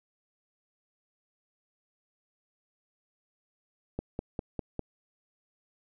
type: click train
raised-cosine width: 2 ms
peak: -19 dBFS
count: 5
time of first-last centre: 3.99-4.793 s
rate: 4.98 Hz
effects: none